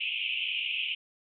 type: band-pass noise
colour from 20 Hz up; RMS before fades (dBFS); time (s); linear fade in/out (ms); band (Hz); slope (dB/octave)
white; -32; 0-0.95; 10; 2400 to 3100; 96
effects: none